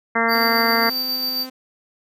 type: harmonic tone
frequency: 229.3 Hz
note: A#3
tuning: 28 cents flat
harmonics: 1 / 2 / 3 / 4 / 5 / 6 / 7 / 8 / 9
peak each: -25 / -25 / -25 / -25 / -25 / -25 / -25 / -25 / -25 dBFS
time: 0.15-0.9 s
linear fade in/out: 10 ms
type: tone with tremolo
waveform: square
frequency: 4642 Hz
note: D8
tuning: 21 cents flat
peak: -21 dBFS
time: 0.28-1.47 s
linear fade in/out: 50 ms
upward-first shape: square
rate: 7.4 Hz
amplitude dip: 25%
type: tone with pitch glide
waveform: sawtooth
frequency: 250.6 to 258.5 Hz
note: B3 to C4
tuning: +25 to -21 cents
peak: -29 dBFS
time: 0.34-1.5 s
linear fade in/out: 10 ms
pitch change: +54 cents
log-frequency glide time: 0.76-0.83 s
effects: none